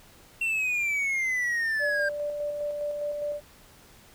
triangle exponential sweep, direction down, 2728 to 1581 Hz, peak -23 dBFS, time 0.41-2.09 s, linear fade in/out 5 ms
sine tone with tremolo, 587.3 Hz, D5, in tune, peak -27 dBFS, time 1.79-3.41 s, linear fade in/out 50 ms, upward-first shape square, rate 4.9 Hz, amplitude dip 30%
effects pink hiss -54 dBFS RMS until 4.14 s

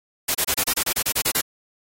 white noise bursts, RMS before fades -21 dBFS, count 12, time 0.28-1.415 s, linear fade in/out 10 ms, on 68 ms, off 29 ms, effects AAC 48 kbps

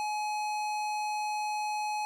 sine tone with hard clipping, 845 Hz, G#5, 30 cents sharp, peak -32 dBFS, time 0-2.05 s, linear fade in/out 0 ms, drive 16 dB, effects none

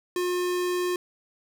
square tone, 358.2 Hz, F4, 44 cents sharp, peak -25 dBFS, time 0.16-0.96 s, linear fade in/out 2 ms, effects 9-bit

